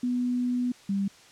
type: tone pair in turn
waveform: sine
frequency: 246.9 / 197.59 Hz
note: B3 / G3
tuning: 0 / +14 cents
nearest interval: major third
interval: 386 cents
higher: first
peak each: -24 dBFS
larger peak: neither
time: 0.03-0.72 / 0.89-1.08 s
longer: first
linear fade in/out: 5 ms
effects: white hiss -53 dBFS RMS until 1.31 s + low-pass 7000 Hz 12 dB/octave